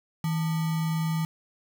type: tone with sample-and-hold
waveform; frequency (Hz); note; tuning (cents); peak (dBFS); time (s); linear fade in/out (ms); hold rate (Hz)
sine; 160.9; E3; -42; -24; 0.24-1.25; 2; 1050
effects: none